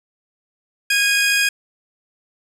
sawtooth tone pair together, 1637.5 / 2483 Hz, G#6 / D#7, -25 / -4 cents, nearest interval perfect fifth, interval 721 cents, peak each -14 dBFS, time 0.9-1.49 s, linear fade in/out 5 ms, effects low-pass 12000 Hz 12 dB/octave

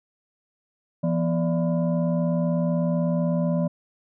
sine tone with frequency modulation, 170 Hz, F3, 46 cents flat, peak -20 dBFS, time 1.03-3.68 s, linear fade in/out 10 ms, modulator 416 Hz, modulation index 0.91, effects none

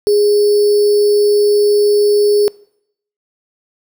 sine tone with sample-and-hold, 413 Hz, G#4, 10 cents flat, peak -8 dBFS, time 0.07-2.48 s, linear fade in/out 0 ms, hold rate 4900 Hz, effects noise-tail reverb RT60 0.7 s tail -24 dB re dry

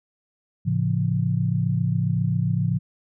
sine chord, A augmented, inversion none, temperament just, 110 / 137.5 / 171.88 Hz, A2 / C#3 / E#3, 0 / -14 / -27 cents, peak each -24 dBFS, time 0.65-2.79 s, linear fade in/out 20 ms, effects none

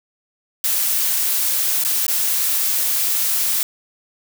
blue noise with dropouts, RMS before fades -19 dBFS, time 0.64-3.63 s, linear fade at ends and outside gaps 1 ms, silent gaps 1.838-1.848 / 2.066-2.081 s, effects none

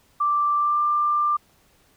sine tone with pitch glide, 1174.7 to 1188.3 Hz, D6 to D6, 0 to +20 cents, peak -18 dBFS, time 0.2-1.37 s, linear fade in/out 10 ms, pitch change +20 cents, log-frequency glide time 0.57-0.8 s, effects pink hiss -60 dBFS RMS until 1.96 s

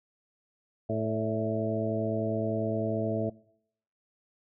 harmonic tone with a mistuned harmonic, 109.7 Hz, A2, 5 cents flat, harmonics 1 / 2 / 3 / 4 / 5 / 6, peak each -33 / -34 / -36 / -35 / -36 / -32 dBFS, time 0.89-3.3 s, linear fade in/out 10 ms, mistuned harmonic 5, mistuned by +51 cents, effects noise-tail reverb RT60 0.7 s tail -23 dB re dry

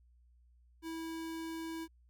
square tone, 326.2 Hz, E4, 18 cents flat, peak -40 dBFS, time 0.82-1.88 s, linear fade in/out 50 ms, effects added 60 Hz sine -62 dBFS peak until 2.09 s

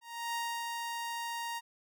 sawtooth tone with ADSR envelope, 934 Hz, A#5, 3 cents sharp, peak -29 dBFS, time 0.01-1.61 s, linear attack 330 ms, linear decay 280 ms, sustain -3 dB, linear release 36 ms, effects none

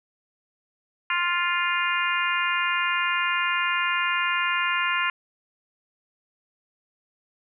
harmonic tone, 350 Hz, F4, 4 cents sharp, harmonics 3 / 4 / 5 / 6 / 7 / 8, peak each -27 / -28 / -29 / -30 / -30 / -31 dBFS, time 1.1-5.1 s, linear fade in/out 2 ms, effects none

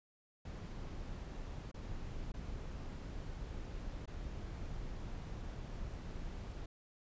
brown noise with dropouts, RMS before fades -44 dBFS, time 0.45-6.66 s, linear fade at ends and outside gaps 5 ms, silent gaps 1.715-1.742 / 2.32-2.339 / 4.058-4.075 s, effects resampled to 16000 Hz

